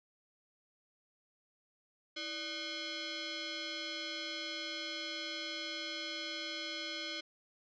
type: tone with frequency modulation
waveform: sine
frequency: 587.3 Hz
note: D5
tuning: in tune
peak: -38 dBFS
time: 2.16-7.21 s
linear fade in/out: 10 ms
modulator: 913 Hz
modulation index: 4.7
effects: none